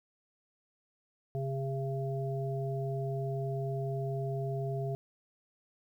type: harmonic tone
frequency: 135.2 Hz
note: C#3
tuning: 43 cents flat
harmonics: 1 / 3 / 5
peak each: -33 / -38 / -40 dBFS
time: 1.35-4.95 s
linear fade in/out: 0 ms
effects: 11-bit